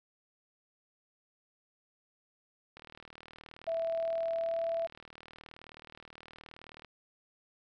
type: click train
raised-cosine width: 0.3 ms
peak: -33 dBFS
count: 160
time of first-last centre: 2.77-6.847 s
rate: 39 Hz
type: tone with pitch glide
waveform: sine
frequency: 660 to 665 Hz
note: E5 to E5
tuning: +2 to +15 cents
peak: -30 dBFS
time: 3.67-4.87 s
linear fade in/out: 10 ms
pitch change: +13 cents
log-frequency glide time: 3.98-4.68 s
effects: none